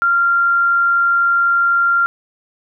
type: tone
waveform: sine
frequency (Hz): 1386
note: F6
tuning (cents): -14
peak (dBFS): -11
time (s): 0.02-2.06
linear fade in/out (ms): 0
effects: none